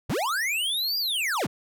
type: linear two-way sweep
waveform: square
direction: up then down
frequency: 60.1 to 4892 to 60.1 Hz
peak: -25 dBFS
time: 0.09-1.47 s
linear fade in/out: 10 ms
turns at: 0.98 s
effects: none